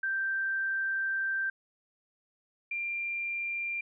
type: tone pair in turn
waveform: sine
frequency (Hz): 1568 / 2382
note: G6 / D7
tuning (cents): 0 / +24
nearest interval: perfect fifth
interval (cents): 724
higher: second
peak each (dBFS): -28 / -31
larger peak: first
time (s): 0.03-1.5 / 2.71-3.81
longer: first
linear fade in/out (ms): 5
effects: none